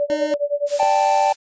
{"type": "tone with tremolo", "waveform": "sine", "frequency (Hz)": 579, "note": "D5", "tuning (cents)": -25, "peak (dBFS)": -15, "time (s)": [0, 0.83], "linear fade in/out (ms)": 0, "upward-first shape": "sine", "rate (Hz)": 9.7, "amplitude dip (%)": 95}
{"type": "tone", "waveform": "25% pulse", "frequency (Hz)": 304.8, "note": "D#4", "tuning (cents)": -36, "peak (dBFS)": -20, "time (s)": [0.1, 0.34], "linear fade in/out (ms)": 0}
{"type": "noise", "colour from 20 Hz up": "blue", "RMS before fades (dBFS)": -28, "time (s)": [0.66, 1.36], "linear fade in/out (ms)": 50}
{"type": "chord", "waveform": "triangle", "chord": "D suspended fourth", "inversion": "none", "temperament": "equal", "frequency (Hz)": [587.3, 784, 880], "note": ["D5", "G5", "A5"], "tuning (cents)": [0, 0, 0], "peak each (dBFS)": [-19, -15, -17], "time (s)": [0.79, 1.33], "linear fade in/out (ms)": 10}
{"effects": ["resampled to 16000 Hz"]}